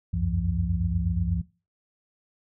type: tone cluster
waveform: sine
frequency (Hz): 67.1 / 86.3 / 94.7 / 171.3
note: C2 / F2 / F#2 / F3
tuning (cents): +44 / -20 / +41 / -33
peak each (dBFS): -29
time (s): 0.13-1.42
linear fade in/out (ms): 10
effects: noise-tail reverb RT60 0.3 s tail -18 dB re dry